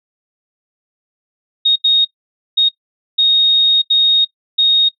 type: tone bursts at uneven times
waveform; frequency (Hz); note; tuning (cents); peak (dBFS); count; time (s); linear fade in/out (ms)
sine; 3729; A#7; 0; -8; 6; 1.65-1.76 / 1.84-2.05 / 2.57-2.69 / 3.18-3.82 / 3.9-4.25 / 4.58-4.89; 10
effects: noise-tail reverb RT60 0.1 s tail -23 dB re dry